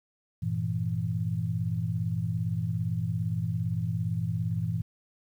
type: chord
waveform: sine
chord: E diminished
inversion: first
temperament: equal with one note detuned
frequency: 98 / 115.54 / 164.81 Hz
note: G2 / Bb2 / E3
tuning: 0 / -15 / 0 cents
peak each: -33 / -30 / -31 dBFS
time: 0.42-4.82 s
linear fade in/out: 10 ms
effects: 10-bit